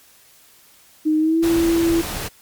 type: tone with pitch glide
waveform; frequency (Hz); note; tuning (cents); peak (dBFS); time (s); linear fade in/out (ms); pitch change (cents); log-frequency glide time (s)
sine; 309.7 to 333.9; D#4 to E4; -8 to +22; -14; 1.05-2.02; 20; +130; 1.18-1.45
type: noise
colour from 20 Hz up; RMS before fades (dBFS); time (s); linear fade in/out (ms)
pink; -27; 1.42-2.29; 20
effects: white hiss -51 dBFS RMS until 2.41 s + MP3 96 kbps